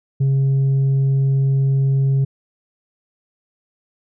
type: tone with tanh clipping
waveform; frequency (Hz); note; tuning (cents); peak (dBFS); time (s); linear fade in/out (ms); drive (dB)
sine; 135.9; C#3; -34; -14; 0.2-2.25; 10; 2
effects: none